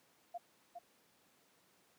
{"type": "tone with echo", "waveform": "sine", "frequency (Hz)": 698.5, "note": "F5", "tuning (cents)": 0, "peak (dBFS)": -40, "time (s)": [0.34, 0.38], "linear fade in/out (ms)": 10, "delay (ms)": 410, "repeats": 1, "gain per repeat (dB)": -5, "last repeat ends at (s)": 0.79, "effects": ["pink hiss -70 dBFS RMS until 1.98 s", "high-pass 200 Hz 12 dB/octave"]}